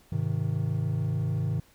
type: chord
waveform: triangle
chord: Ab major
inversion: none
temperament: equal with one note detuned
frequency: 103.83 / 130.81 / 157.37 Hz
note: Ab2 / C3 / Eb3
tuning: 0 / 0 / +20 cents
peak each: -28 dBFS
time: 0.12-1.6 s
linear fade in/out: 5 ms
effects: pink hiss -60 dBFS RMS until 1.74 s